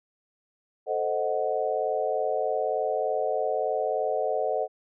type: chord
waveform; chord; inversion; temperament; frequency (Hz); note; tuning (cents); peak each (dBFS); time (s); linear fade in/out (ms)
sine; A diminished seventh; none; equal; 440 / 523.3 / 622.3 / 740; A4 / C5 / Eb5 / Gb5; 0 / 0 / 0 / 0; -30 / -30 / -29 / -30; 0.86-4.68; 50
effects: none